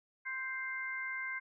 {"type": "harmonic tone", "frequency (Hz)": 523.3, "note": "C5", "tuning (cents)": 0, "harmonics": [2, 3, 4], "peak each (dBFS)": [-47, -40, -39], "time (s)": [0.25, 1.4], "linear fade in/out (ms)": 20, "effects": []}